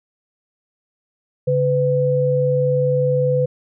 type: tone pair together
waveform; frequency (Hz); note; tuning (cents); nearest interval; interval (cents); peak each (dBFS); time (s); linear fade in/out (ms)
sine; 140.9 / 502.1; C#3 / B4; +29 / +29; octave + minor seventh; 2200; -19 / -16; 1.47-3.46; 10
effects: none